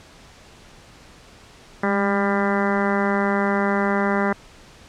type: harmonic tone with a mistuned harmonic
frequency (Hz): 199.2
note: G3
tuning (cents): +28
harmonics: 1 / 2 / 3 / 4 / 5 / 6 / 7 / 8 / 9 / 10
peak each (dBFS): -22 / -25 / -27 / -28 / -29 / -30 / -30 / -31 / -32 / -32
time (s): 1.83-4.33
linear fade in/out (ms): 5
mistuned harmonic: 1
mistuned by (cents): +33
effects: pink hiss -47 dBFS RMS until 4.88 s + low-pass 7000 Hz 12 dB/octave